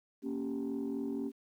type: chord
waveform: sine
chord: G diminished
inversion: first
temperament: equal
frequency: 233.1 / 277.2 / 392 Hz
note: Bb3 / Db4 / G4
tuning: 0 / 0 / 0 cents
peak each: -37 / -35 / -39 dBFS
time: 0.22-1.32 s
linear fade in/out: 50 ms
effects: tanh soft clip ceiling -29 dBFS + 11-bit